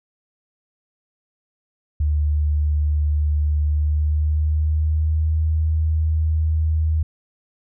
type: tone with pitch glide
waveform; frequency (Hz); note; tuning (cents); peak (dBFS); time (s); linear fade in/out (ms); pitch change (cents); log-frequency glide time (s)
sine; 74.7 to 78.73; D2 to D#2; +30 to +21; -16; 2-7.03; 5; +91; 3.65-5.4
effects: none